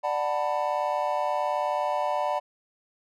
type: chord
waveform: triangle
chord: B minor seventh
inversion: first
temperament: just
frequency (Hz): 592.7 / 740.8 / 889 / 987.8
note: D5 / F#5 / A5 / B5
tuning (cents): +16 / +2 / +18 / 0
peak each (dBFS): -27 / -28 / -29 / -29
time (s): 0.03-2.4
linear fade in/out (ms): 20
effects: none